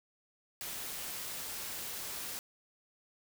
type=noise; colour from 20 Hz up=white; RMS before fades=-41 dBFS; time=0.61-2.39 s; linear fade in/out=0 ms; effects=none